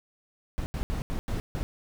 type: noise bursts at uneven times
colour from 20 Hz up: brown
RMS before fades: -30 dBFS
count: 6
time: 0.58-0.66 / 0.74-0.83 / 0.9-1.02 / 1.1-1.19 / 1.28-1.4 / 1.55-1.63 s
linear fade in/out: 0 ms
effects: none